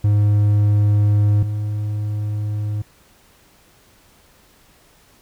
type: tone pair in turn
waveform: triangle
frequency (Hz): 103.7 / 105.03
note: G#2 / G#2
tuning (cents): -2 / +20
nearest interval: unison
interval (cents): 22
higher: second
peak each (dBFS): -10 / -18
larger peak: first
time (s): 0.04-1.43 / 1.43-2.82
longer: neither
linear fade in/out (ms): 5
effects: pink hiss -53 dBFS RMS until 5.21 s